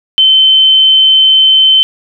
sine tone, 3078 Hz, G7, 32 cents flat, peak -3 dBFS, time 0.18-1.83 s, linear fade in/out 0 ms, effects none

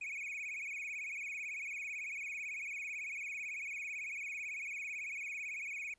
triangle tone with vibrato, 2344 Hz, D7, 4 cents flat, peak -38 dBFS, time 0.01-5.94 s, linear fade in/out 5 ms, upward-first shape sine, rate 18 Hz, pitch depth 130 cents each way, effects pink hiss -75 dBFS RMS until 5.98 s + resampled to 24000 Hz

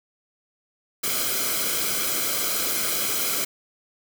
white noise with comb filter, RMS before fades -25 dBFS, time 1.03-3.45 s, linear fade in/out 10 ms, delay 1.1 ms, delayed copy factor -0.7, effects none

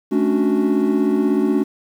triangle chord, D major seventh, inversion second, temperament equal with one note detuned, 216.1 / 277.2 / 293.7 / 370 Hz, A3 / C#4 / D4 / F#4, -31 / 0 / 0 / 0 cents, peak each -18 dBFS, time 0.11-1.64 s, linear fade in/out 20 ms, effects tanh soft clip ceiling -4 dBFS + 8-bit

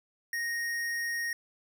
sine tone with tanh clipping, 1864.7 Hz, A#6, in tune, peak -32 dBFS, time 0.33-1.33 s, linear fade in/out 2 ms, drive 18 dB, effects none

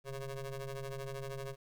25% pulse ring-modulated tone, 137.7 Hz, C#3, 11 cents flat, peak -33 dBFS, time 0.04-1.56 s, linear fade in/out 50 ms, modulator 269 Hz, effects 12-bit

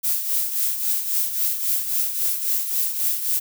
violet noise with tremolo, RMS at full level -20 dBFS, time 0.03-3.4 s, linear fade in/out 20 ms, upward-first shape triangle, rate 3.7 Hz, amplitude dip 65%, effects none

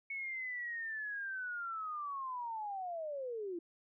sine linear sweep, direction down, 2217 to 329.6 Hz, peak -38 dBFS, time 0.1-3.59 s, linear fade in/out 5 ms, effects none

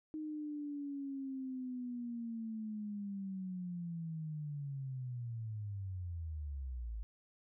sine linear sweep, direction down, 311.1 to 51.91 Hz, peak -39 dBFS, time 0.14-7.03 s, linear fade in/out 0 ms, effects none

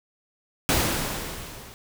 pink noise with level ramp, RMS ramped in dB -20 to -45 dBFS, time 0.69-1.74 s, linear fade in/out 0 ms, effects none

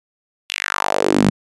sawtooth tone with high-pass filter sweep, 49.61 Hz, G1, 21 cents sharp, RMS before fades -18 dBFS, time 0.49-1.3 s, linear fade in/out 10 ms, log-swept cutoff 3100 to 170 Hz, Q 3.3, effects resampled to 24000 Hz

